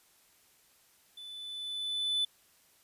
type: tone with level ramp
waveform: triangle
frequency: 3498 Hz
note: A7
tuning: 11 cents flat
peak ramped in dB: -43 to -25 dBFS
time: 1.17-2.25 s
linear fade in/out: 5 ms
effects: white hiss -65 dBFS RMS until 2.83 s + resampled to 32000 Hz